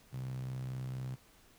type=tone with high-pass filter; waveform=sawtooth; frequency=64.3 Hz; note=C2; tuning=30 cents flat; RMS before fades=-40 dBFS; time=0.12-1.16 s; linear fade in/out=20 ms; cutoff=130 Hz; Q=6.5; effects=pink hiss -63 dBFS RMS until 1.58 s